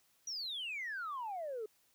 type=exponential sweep; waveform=sine; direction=down; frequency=5890 to 415.3 Hz; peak=-37 dBFS; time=0.27-1.66 s; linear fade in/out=5 ms; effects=tanh soft clip ceiling -35 dBFS + white hiss -72 dBFS RMS until 1.94 s